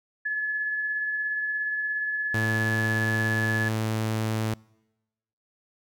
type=tone with tremolo; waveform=sine; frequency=1712 Hz; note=A6; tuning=48 cents flat; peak=-24 dBFS; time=0.25-3.69 s; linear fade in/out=10 ms; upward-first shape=triangle; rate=17 Hz; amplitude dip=30%
type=tone; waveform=sawtooth; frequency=110 Hz; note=A2; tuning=in tune; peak=-21 dBFS; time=2.34-4.54 s; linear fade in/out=5 ms
effects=noise-tail reverb RT60 1.0 s tail -26 dB re dry